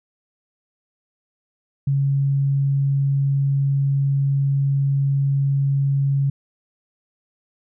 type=tone; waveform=sine; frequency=138.59 Hz; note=C#3; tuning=in tune; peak=-16 dBFS; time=1.87-6.3 s; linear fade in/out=5 ms; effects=none